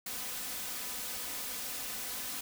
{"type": "noise with comb filter", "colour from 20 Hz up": "white", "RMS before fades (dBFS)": -39, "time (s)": [0.06, 2.41], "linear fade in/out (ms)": 5, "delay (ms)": 4, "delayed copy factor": 0.55, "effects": []}